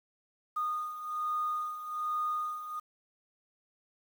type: beating tone pair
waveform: sine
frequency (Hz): 1229 / 1230.2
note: D#6 / D#6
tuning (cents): -22 / -20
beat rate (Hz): 1.2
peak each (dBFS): -37 / -32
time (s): 0.56-2.8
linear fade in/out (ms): 10
effects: tanh soft clip ceiling -24 dBFS + 9-bit